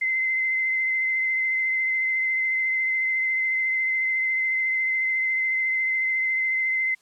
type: tone with vibrato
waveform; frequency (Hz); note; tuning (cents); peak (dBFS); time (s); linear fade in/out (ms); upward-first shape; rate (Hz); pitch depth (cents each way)
sine; 2065; C7; -23; -21; 0.01-6.95; 10; sine; 14; 16
effects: white hiss -62 dBFS RMS until 7.01 s + low-pass 9000 Hz 12 dB/octave